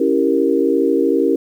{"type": "chord", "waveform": "sine", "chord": "C# diminished seventh", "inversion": "none", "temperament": "equal", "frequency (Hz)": [277.2, 329.6, 392, 466.2], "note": ["C#4", "E4", "G4", "Bb4"], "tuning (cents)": [0, 0, 0, 0], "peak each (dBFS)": -18, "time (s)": [0, 1.36], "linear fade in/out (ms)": 5, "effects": ["8-bit"]}